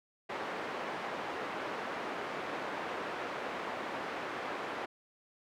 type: band-pass noise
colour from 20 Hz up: pink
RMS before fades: -39 dBFS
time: 0.29-4.86 s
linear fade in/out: 10 ms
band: 390 to 1900 Hz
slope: 12 dB/octave
effects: none